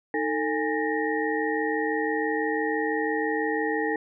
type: tone cluster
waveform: sine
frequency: 312.3 / 445.4 / 822 / 1792 / 1878 Hz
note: D#4 / A4 / G#5 / A6 / A#6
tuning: +7 / +21 / -18 / +31 / +12 cents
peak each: -29 / -28 / -31 / -35 / -31 dBFS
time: 0.14-3.96 s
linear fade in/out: 2 ms
effects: none